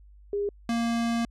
sine / square tone pair in turn, 406.5 / 232.7 Hz, G#4 / A#3, -37 / -3 cents, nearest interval minor seventh, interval 966 cents, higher first, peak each -25 dBFS, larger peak neither, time 0.33-0.49 / 0.69-1.25 s, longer second, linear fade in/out 2 ms, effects added 50 Hz sine -49 dBFS peak until 1.3 s + low-pass 8000 Hz 12 dB/octave

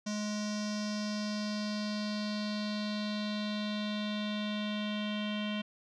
square tone with low-pass filter sweep, 210 Hz, G#3, 19 cents sharp, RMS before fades -35 dBFS, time 0.06-5.62 s, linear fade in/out 10 ms, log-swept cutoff 5800 to 3100 Hz, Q 4.8, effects none

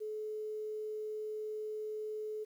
sine tone with quantisation, 429.2 Hz, A4, 43 cents flat, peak -37 dBFS, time 0-2.45 s, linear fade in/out 20 ms, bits 11, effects none

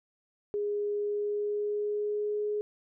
sine tone with pitch glide, 412.5 to 418.5 Hz, G#4 to G#4, -12 to +13 cents, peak -28 dBFS, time 0.54-2.61 s, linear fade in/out 0 ms, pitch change +25 cents, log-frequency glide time 0.94-2.39 s, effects none

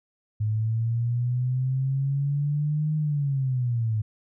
sine linear two-way sweep, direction up then down, 106.1 to 154.6 to 106.1 Hz, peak -22 dBFS, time 0.4-4.02 s, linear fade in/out 10 ms, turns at 2.96 s, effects none

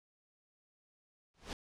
pink noise with exponential growth, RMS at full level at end -37 dBFS, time 1.34-1.53 s, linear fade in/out 1 ms, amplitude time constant 40 ms, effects low-pass 6000 Hz 12 dB/octave

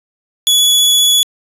sawtooth tone with vibrato, 3400 Hz, G#7, 40 cents sharp, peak -5 dBFS, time 0.47-1.23 s, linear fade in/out 0 ms, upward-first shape sine, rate 15 Hz, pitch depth 9 cents each way, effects resampled to 32000 Hz

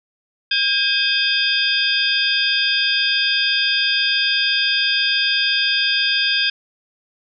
sine tone cluster, 1608 / 2540 / 3226 / 3552 / 4893 Hz, G6 / D#7 / G7 / A7 / D#8, +44 / +35 / +49 / +16 / -30 cents, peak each -22 dBFS, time 0.51-6.5 s, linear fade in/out 5 ms, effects none

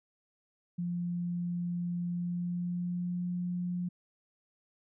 sine tone with pitch glide, 174.61 to 177.56 Hz, F3 to F3, 0 to +29 cents, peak -31 dBFS, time 0.78-3.89 s, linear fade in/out 10 ms, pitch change +29 cents, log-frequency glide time 2.08-3.27 s, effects none

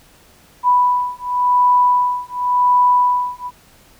sine beating tone pair, 987.8 / 988.71 Hz, B5 / B5, 0 / +2 cents, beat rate 0.91 Hz, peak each -15 dBFS, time 0.63-3.51 s, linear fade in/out 50 ms, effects pink hiss -49 dBFS RMS until 3.99 s

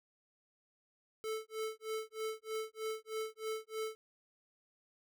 square tone with tremolo, 438.6 Hz, A4, 6 cents flat, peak -36 dBFS, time 1.24-3.95 s, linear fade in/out 0 ms, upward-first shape sine, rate 3.2 Hz, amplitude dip 100%, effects none

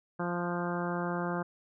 harmonic tone with a mistuned harmonic, 174.61 Hz, F3, in tune, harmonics 1 / 2 / 3 / 4 / 5 / 6 / 7 / 8 / 9, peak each -34 / -37 / -39 / -40 / -41 / -42 / -42 / -43 / -44 dBFS, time 0.19-1.43 s, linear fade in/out 10 ms, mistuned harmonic 8, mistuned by +16 cents, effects none

